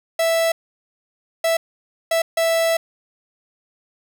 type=tone bursts at uneven times; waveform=45% pulse; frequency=659.3 Hz; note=E5; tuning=in tune; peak=-16 dBFS; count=4; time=0.19-0.52 / 1.44-1.57 / 2.11-2.22 / 2.37-2.77 s; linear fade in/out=5 ms; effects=none

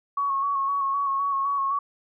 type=tone with vibrato; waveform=sine; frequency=1108.7 Hz; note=C#6; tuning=in tune; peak=-22 dBFS; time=0.17-1.79 s; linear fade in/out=5 ms; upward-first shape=square; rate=3.9 Hz; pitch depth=25 cents each way; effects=none

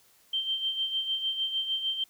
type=tone with tremolo; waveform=sine; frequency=3136 Hz; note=G7; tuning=in tune; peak=-25 dBFS; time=0.33-2.04 s; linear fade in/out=5 ms; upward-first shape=sine; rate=6.6 Hz; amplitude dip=60%; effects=white hiss -62 dBFS RMS until 2.09 s

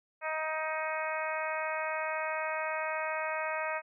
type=harmonic tone; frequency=313.8 Hz; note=D#4; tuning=15 cents sharp; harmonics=2 / 3 / 4 / 5 / 6 / 7 / 8; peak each=-36 / -38 / -39 / -40 / -41 / -41 / -42 dBFS; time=0.21-3.82 s; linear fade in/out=50 ms; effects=none

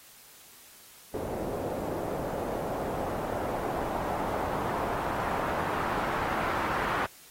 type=noise with low-pass filter sweep; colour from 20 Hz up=white; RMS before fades=-32 dBFS; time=1.14-7.06 s; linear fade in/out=2 ms; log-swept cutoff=500 to 1300 Hz; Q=1.5; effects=white hiss -53 dBFS RMS until 7.3 s + AAC 48 kbps

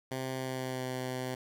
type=tone with pitch glide; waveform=10% pulse; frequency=130.81 to 128.04 Hz; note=C3 to C3; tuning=0 to -37 cents; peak=-26 dBFS; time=0.11-1.35 s; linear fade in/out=5 ms; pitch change=-37 cents; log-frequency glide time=0.33-0.96 s; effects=none

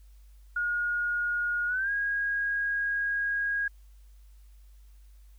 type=tone with pitch glide; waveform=sine; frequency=1435 to 1638.9 Hz; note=F6 to G#6; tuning=+47 to -23 cents; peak=-26 dBFS; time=0.56-3.68 s; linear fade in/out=5 ms; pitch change=+230 cents; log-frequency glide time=1.67-1.91 s; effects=added 50 Hz sine -50 dBFS peak until 5.38 s + white hiss -69 dBFS RMS until 5.38 s

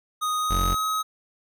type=tone with pitch glide; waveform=square; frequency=1244.5 to 1270.6 Hz; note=D#6 to D#6; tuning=0 to +36 cents; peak=-24 dBFS; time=0.21-1.03 s; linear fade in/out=20 ms; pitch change=+36 cents; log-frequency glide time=0.38-0.77 s
type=tone; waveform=35% pulse; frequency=45.23 Hz; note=F#1; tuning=39 cents flat; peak=-21 dBFS; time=0.5-0.75 s; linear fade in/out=10 ms
effects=none

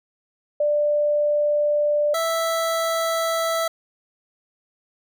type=tone pair in turn; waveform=sine / 25% pulse; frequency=591 / 658.4 Hz; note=D5 / E5; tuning=+11 / -2 cents; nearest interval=major second; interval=187 cents; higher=second; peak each=-17 dBFS; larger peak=neither; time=0.6-2.14 / 2.14-3.68 s; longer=neither; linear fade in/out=5 ms; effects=none

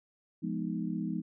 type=chord; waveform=sine; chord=F half-diminished seventh; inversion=none; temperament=equal with one note detuned; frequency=172.61 / 207.7 / 246.9 / 311.1 Hz; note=F3 / Ab3 / Cb4 / Eb4; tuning=-20 / 0 / 0 / 0 cents; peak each=-36 / -36 / -38 / -38 dBFS; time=0.42-1.22 s; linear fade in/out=20 ms; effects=none

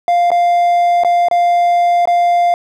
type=tone with dropouts; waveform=triangle; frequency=698.5 Hz; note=F5; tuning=in tune; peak=-7 dBFS; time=0.08-2.54 s; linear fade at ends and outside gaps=1 ms; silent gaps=0.305-0.316 / 1.036-1.047 / 1.285-1.312 / 2.055-2.074 s; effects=none

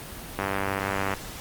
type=click train; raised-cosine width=0.5 ms; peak=-11 dBFS; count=74; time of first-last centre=0.39-1.137 s; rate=97.7 Hz; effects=pink hiss -39 dBFS RMS until 1.4 s + Opus 32 kbps

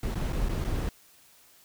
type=noise with dropouts; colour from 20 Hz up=brown; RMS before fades=-29 dBFS; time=0.03-0.89 s; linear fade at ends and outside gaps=1 ms; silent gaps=0.145-0.155 / 0.325-0.33 / 0.486-0.493 / 0.642-0.648 s; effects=white hiss -58 dBFS RMS until 1.64 s

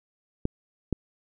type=clicks; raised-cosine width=3 ms; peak=-12 dBFS; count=2; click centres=0.454 / 0.927 s; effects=none

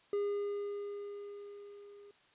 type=tone with level ramp; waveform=triangle; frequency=407.1 Hz; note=G#4; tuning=35 cents flat; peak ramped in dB=-28 to -51 dBFS; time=0.13-2.11 s; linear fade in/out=2 ms; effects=white hiss -66 dBFS RMS until 2.34 s + resampled to 8000 Hz

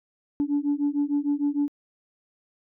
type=beating tone pair; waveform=sine; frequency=285.1 / 291.7 Hz; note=C#4 / D4; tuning=+49 / -12 cents; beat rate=6.6 Hz; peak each=-24 dBFS; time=0.4-1.68 s; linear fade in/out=0 ms; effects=tanh soft clip ceiling -17 dBFS

